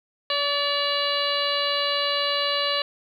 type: harmonic tone with a mistuned harmonic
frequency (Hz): 572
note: D5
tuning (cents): -46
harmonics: 1 / 2 / 3 / 4 / 5 / 6 / 7 / 8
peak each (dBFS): -28 / -29 / -32 / -35 / -28 / -35 / -27 / -35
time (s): 0.3-2.82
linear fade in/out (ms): 2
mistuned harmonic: 3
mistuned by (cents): +24
effects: 9-bit